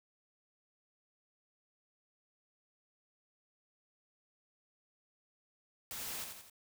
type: noise with echo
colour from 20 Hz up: white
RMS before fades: -43 dBFS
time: 5.91-6.24 s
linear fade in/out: 0 ms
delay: 86 ms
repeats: 3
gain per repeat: -5 dB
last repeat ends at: 6.498 s
effects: none